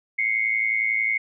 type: tone pair together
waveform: sine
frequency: 2093 / 2204 Hz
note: C7 / C#7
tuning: 0 / -11 cents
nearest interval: minor second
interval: 89 cents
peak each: -23 dBFS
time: 0.18-1.18 s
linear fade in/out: 10 ms
effects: none